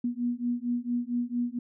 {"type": "beating tone pair", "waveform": "sine", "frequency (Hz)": [239.6, 244], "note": ["A#3", "B3"], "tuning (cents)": [48, -21], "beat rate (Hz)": 4.4, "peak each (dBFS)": -30, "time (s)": [0.04, 1.59], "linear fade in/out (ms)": 5, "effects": []}